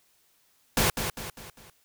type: noise with echo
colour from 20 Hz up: pink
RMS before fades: -23 dBFS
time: 0.77-0.9 s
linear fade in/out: 2 ms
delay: 200 ms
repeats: 4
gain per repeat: -7 dB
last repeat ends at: 1.7 s
effects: white hiss -66 dBFS RMS until 1.84 s